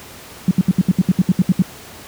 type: tone bursts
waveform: sine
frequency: 182.8 Hz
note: F#3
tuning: 21 cents flat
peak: -8 dBFS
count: 12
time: 0.48-1.621 s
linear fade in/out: 2 ms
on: 30 ms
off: 71 ms
effects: pink hiss -37 dBFS RMS until 2.07 s + high-pass 80 Hz 12 dB/octave